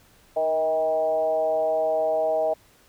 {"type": "tone with frequency modulation", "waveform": "sine", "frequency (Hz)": 635, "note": "D#5", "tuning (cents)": 35, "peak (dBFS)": -20, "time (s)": [0.36, 2.54], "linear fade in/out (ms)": 10, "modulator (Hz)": 162, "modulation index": 0.76, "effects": ["pink hiss -57 dBFS RMS until 2.88 s"]}